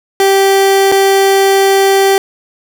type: tone with dropouts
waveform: 30% pulse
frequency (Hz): 390.3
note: G4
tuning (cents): -8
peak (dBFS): -4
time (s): 0.2-2.18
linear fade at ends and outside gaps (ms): 1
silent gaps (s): 0.917-0.922
effects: none